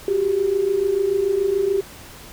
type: tone pair together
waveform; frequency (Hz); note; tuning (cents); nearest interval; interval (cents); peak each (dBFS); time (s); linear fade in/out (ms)
sine; 370.3 / 397.2; F#4 / G4; +1 / +23; minor second; 122; -23 / -18; 0.08-1.81; 2
effects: pink hiss -41 dBFS RMS until 2.32 s